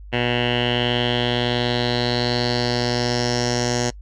10% pulse tone with low-pass filter sweep, 121.4 Hz, B2, 29 cents flat, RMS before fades -21 dBFS, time 0.12-3.91 s, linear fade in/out 20 ms, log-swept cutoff 2600 to 6200 Hz, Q 5.5, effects noise-tail reverb RT60 0.1 s tail -24 dB re dry + added 50 Hz sine -36 dBFS peak until 4.01 s

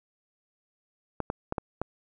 clicks, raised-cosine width 1 ms, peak -15 dBFS, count 5, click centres 1.203 / 1.301 / 1.524 / 1.582 / 1.816 s, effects none

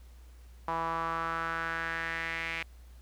sawtooth tone with band-pass filter sweep, 164.81 Hz, E3, in tune, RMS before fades -34 dBFS, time 0.68-2.63 s, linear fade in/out 0 ms, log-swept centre 980 to 2300 Hz, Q 4, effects added 60 Hz sine -49 dBFS peak until 3.01 s + pink hiss -64 dBFS RMS until 3.01 s

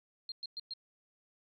sine tone bursts, 4199 Hz, C8, 5 cents sharp, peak -38 dBFS, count 4, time 0.29-0.736 s, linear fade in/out 2 ms, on 29 ms, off 110 ms, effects 13-bit

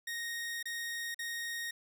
sawtooth tone with dropouts, 1864 Hz, A#6, 1 cent flat, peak -33 dBFS, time 0.07-1.71 s, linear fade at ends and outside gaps 5 ms, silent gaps 0.628-0.655 / 1.145-1.19 s, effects none

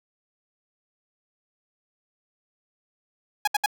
sawtooth tone bursts, 830.6 Hz, G#5, in tune, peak -15 dBFS, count 3, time 3.45-3.661 s, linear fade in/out 5 ms, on 25 ms, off 68 ms, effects none

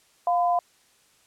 sine tone pair together, 702.7 / 1010 Hz, F5 / B5, +10 / +39 cents, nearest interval tritone, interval 629 cents, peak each -20 / -27 dBFS, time 0.27-0.59 s, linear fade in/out 2 ms, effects white hiss -61 dBFS RMS until 1.26 s + low-pass 10000 Hz 12 dB/octave

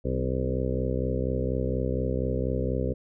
harmonic tone with a mistuned harmonic, 64.2 Hz, C2, 32 cents flat, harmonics 1 / 2 / 3 / 4 / 5 / 6 / 7 / 8 / 9, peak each -30 / -31 / -35 / -34 / -41 / -35 / -34 / -33 / -41 dBFS, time 0.04-2.94 s, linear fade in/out 20 ms, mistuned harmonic 4, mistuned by +22 cents, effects none

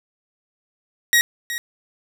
sawtooth tone with echo, 1893 Hz, A#6, 26 cents sharp, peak -9 dBFS, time 1.13-1.21 s, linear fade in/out 0 ms, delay 370 ms, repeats 1, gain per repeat -12 dB, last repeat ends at 1.58 s, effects none

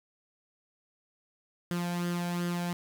sawtooth tone with flanger, 174.61 Hz, F3, in tune, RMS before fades -32 dBFS, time 1.71-2.73 s, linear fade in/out 0 ms, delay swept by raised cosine 0.61 to 1.29 ms, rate 2.7 Hz, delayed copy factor +0.55, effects none

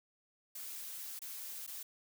blue noise with dropouts, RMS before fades -45 dBFS, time 0.55-1.83 s, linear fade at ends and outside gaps 5 ms, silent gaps 1.192-1.217 / 1.666-1.675 s, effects none

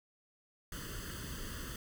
pink noise with comb filter, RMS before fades -43 dBFS, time 0.72-1.76 s, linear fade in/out 2 ms, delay 0.64 ms, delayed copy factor +0.9, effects none

